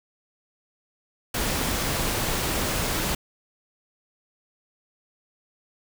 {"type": "noise", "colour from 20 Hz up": "pink", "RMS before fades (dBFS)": -26, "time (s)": [1.34, 3.15], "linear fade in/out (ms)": 5, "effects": []}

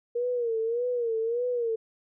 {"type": "tone with vibrato", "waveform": "sine", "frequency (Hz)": 470, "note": "A#4", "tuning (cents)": 14, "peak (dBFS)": -25, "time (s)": [0.15, 1.76], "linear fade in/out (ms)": 10, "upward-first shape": "sine", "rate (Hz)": 1.7, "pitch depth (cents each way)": 94, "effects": []}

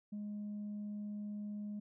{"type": "tone", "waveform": "sine", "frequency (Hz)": 207.7, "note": "G#3", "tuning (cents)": 0, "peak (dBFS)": -38, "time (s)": [0.12, 1.8], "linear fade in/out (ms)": 10, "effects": ["tanh soft clip ceiling -38 dBFS"]}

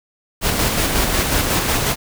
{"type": "noise with tremolo", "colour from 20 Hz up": "pink", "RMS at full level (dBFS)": -17, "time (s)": [0.41, 1.96], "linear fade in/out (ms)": 50, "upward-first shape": "square", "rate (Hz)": 5.5, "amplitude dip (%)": 30, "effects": []}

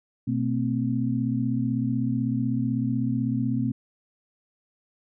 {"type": "tone cluster", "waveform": "sine", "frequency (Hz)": [123.5, 225.5, 261.5], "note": ["B2", "A3", "C4"], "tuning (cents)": [0, 43, -1], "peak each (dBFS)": -27, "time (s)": [0.27, 3.72], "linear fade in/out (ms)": 10, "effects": []}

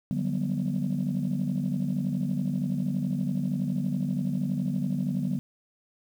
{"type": "chord", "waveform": "sine", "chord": "G major seventh", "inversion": "second", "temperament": "just", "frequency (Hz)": [147, 183.75, 196, 245], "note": ["D3", "F#3", "G3", "B3"], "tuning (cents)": [2, -12, 0, -14], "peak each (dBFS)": -30, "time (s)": [0.11, 5.39], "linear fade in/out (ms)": 0, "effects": ["tanh soft clip ceiling -19 dBFS", "9-bit"]}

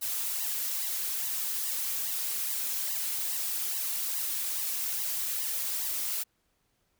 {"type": "noise with flanger", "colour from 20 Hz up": "blue", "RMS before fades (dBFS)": -32, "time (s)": [0.01, 6.24], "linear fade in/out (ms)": 20, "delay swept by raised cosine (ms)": [1, 4.3], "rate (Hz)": 2.4, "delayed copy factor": 0.9, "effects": ["pink hiss -74 dBFS RMS until 6.99 s"]}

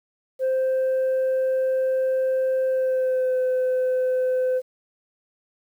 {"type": "tone with pitch glide", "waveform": "sine", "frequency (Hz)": [522, 511], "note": ["C5", "C5"], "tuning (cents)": [-4, -41], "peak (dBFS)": -17, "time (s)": [0.39, 4.62], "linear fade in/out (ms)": 50, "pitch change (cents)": -37, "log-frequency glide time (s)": [2.67, 3.38], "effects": ["tanh soft clip ceiling -18 dBFS", "9-bit"]}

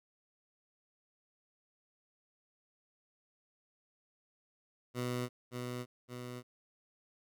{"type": "tone with echo", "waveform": "15% pulse", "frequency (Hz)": 123.5, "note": "B2", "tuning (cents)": 0, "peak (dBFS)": -28, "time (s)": [4.94, 5.29], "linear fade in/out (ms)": 50, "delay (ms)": 570, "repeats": 2, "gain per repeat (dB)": -4, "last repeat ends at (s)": 6.43, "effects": []}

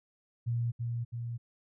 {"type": "tone with echo", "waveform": "sine", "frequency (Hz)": 118.1, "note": "A#2", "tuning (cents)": 23, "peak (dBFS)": -28, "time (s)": [0.46, 0.72], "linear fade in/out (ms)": 20, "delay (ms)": 330, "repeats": 2, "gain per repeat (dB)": -3, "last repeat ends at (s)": 1.38, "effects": []}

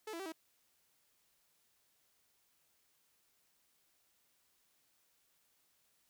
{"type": "tone with pitch steps", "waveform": "sawtooth", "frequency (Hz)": [433, 333.8, 386.2, 321.7], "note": ["A4", "E4", "G4", "E4"], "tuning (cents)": [-28, 22, -26, -42], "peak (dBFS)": -38, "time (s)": [0.07, 0.322], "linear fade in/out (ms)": 5, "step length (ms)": 63, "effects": ["white hiss -75 dBFS RMS until 6.09 s"]}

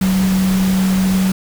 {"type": "tone in noise", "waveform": "sine", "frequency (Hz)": 188.8, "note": "F#3", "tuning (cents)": 35, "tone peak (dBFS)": -12, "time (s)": [0.01, 1.32], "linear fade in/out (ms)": 5, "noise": "pink", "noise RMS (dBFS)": -25, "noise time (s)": [0.01, 1.32], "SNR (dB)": 10, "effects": []}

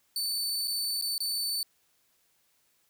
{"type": "tone with dropouts", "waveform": "sawtooth", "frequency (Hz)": 4517, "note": "C#8", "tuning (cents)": 32, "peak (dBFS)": -26, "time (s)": [0.16, 1.63], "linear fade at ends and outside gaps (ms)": 1, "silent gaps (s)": [[0.674, 0.679], [1.013, 1.023], [1.18, 1.204]], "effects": ["white hiss -70 dBFS RMS until 2.89 s"]}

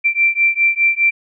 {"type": "beating tone pair", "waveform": "sine", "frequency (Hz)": [2349, 2353.9], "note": ["D7", "D7"], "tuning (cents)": [0, 3], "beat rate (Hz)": 4.9, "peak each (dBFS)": -15, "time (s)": [0.04, 1.11], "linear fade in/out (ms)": 20, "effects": []}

